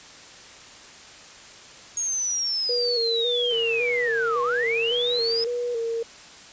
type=linear two-way sweep; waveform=sine; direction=down then up; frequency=6620 to 1046.5 to 5140 Hz; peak=-23 dBFS; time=1.97-5.44 s; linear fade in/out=2 ms; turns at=4.42 s
type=tone with vibrato; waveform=sine; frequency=471.7 Hz; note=A#4; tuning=20 cents sharp; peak=-24 dBFS; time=2.69-6.03 s; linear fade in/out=5 ms; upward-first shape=square; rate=1.8 Hz; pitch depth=46 cents each way
type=click train; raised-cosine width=0.3 ms; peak=-28 dBFS; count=276; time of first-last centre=3.51-5.447 s; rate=142 Hz
effects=white hiss -45 dBFS RMS until 6.52 s + resampled to 16000 Hz